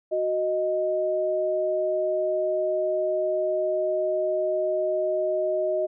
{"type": "tone pair together", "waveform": "sine", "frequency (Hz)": [370, 622.3], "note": ["F#4", "D#5"], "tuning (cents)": [0, 0], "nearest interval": "major sixth", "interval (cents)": 900, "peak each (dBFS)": [-28, -23], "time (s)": [0.11, 5.87], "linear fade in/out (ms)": 20, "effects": []}